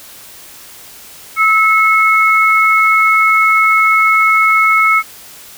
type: tone pair together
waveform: sine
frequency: 1300 / 2186 Hz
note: E6 / C#7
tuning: -24 / -25 cents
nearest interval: major sixth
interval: 899 cents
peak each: -10 dBFS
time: 1.36-5.03 s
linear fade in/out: 50 ms
effects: white hiss -36 dBFS RMS until 5.57 s